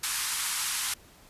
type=band-pass noise; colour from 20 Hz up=white; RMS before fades=-31 dBFS; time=0.03-0.94 s; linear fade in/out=5 ms; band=890 to 12000 Hz; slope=48 dB/octave; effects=pink hiss -55 dBFS RMS until 1.29 s + resampled to 32000 Hz